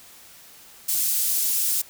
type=high-pass noise; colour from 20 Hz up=pink; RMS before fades=-23 dBFS; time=0.88-1.82 s; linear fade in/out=10 ms; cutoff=8900 Hz; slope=12 dB/octave; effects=white hiss -48 dBFS RMS until 1.89 s